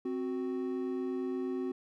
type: tone pair together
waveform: triangle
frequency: 261.6 / 370 Hz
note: C4 / F#4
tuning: 0 / 0 cents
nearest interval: tritone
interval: 600 cents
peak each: -33 / -33 dBFS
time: 0.05-1.72 s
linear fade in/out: 5 ms
effects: none